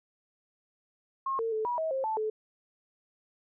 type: tone with pitch steps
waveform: sine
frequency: 1076 / 453.9 / 436.1 / 968 / 640 / 532 / 877 / 432.9 Hz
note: C6 / A#4 / A4 / B5 / D#5 / C5 / A5 / A4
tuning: +48 / -46 / -15 / -35 / +49 / +29 / -6 / -28 cents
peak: -28 dBFS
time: 1.26-2.3 s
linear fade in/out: 5 ms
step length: 130 ms
effects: none